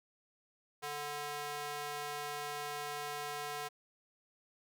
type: tone with high-pass filter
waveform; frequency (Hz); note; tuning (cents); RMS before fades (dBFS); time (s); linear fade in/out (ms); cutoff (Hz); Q
square; 146.83; D3; 0; -41; 0.82-3.69; 20; 680; 0.99
effects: none